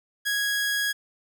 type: tone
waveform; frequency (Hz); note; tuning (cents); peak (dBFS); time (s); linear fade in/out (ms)
sawtooth; 1657; G#6; -4; -20; 0.25-0.93; 20
effects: none